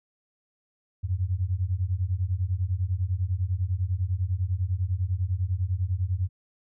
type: beating tone pair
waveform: sine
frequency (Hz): 87.31 / 97.31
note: F2 / G2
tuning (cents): 0 / -12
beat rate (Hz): 10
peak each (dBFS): -27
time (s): 1.03-6.29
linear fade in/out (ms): 20
effects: none